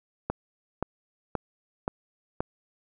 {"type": "click train", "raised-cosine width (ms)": 1, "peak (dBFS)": -13, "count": 5, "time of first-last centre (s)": [0.3, 2.405], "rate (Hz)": 1.9, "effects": []}